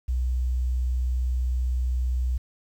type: tone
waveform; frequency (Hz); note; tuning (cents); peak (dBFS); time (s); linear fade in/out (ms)
sine; 62.3; B1; +16; -22; 0.08-2.38; 10
effects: 9-bit